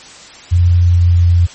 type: tone with pitch glide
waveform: sine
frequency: 87.7 to 86.94 Hz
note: F2 to F2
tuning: +8 to -7 cents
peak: -6 dBFS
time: 0.51-1.47 s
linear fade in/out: 20 ms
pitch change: -15 cents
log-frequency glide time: 0.85-1.23 s
effects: white hiss -36 dBFS RMS until 1.54 s + MP3 32 kbps